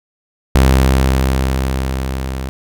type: tone with level ramp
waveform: sawtooth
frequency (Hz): 65.8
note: C2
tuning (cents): +10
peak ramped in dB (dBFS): -3 to -17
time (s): 0.55-2.49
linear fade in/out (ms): 0
effects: none